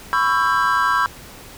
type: chord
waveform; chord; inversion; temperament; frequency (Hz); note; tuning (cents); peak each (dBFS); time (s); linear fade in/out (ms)
triangle; C# half-diminished seventh; third; just; 997.9 / 1108.7 / 1330.5 / 1596.6; B5 / C#6 / E6 / G6; +18 / 0 / +16 / +31; -19; 0.13-1.06; 0
effects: pink hiss -40 dBFS RMS until 1.57 s